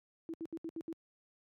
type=tone bursts; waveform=sine; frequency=327.6 Hz; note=E4; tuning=11 cents flat; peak=-38 dBFS; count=6; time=0.29-0.927 s; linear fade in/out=0 ms; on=47 ms; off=71 ms; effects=high-pass 100 Hz 12 dB/octave